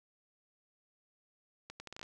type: accelerating click train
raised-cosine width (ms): 0.2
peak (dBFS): -28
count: 8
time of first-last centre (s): 1.7-2.029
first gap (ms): 100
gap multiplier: 0.73
effects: none